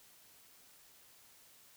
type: silence
effects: white hiss -62 dBFS RMS until 1.76 s